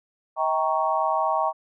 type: chord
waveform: sine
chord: Eb dominant seventh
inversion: none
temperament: equal with one note detuned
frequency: 638.6 / 784 / 932.3 / 1108.7 Hz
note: Eb5 / G5 / Bb5 / Db6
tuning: +45 / 0 / 0 / 0 cents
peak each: -26 dBFS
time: 0.36-1.53 s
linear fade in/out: 50 ms
effects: none